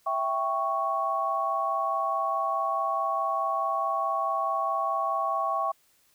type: chord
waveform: sine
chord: C# diminished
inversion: first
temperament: equal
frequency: 659.3 / 784 / 1108.7 Hz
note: E5 / G5 / C#6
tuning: 0 / 0 / 0 cents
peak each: -31 / -31 / -27 dBFS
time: 0.06-5.72 s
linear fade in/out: 10 ms
effects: white hiss -65 dBFS RMS until 6.14 s